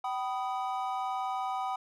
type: chord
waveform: triangle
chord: G augmented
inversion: none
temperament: equal with one note detuned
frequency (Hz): 766.5 / 987.8 / 1244.5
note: G5 / B5 / D#6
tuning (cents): -39 / 0 / 0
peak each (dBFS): -31 / -35 / -36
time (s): 0.04-1.76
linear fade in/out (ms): 5
effects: none